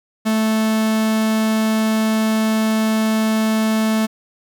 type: tone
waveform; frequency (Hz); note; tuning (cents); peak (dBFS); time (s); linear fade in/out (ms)
45% pulse; 219.3; A3; -6; -15; 0.25-4.07; 20
effects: none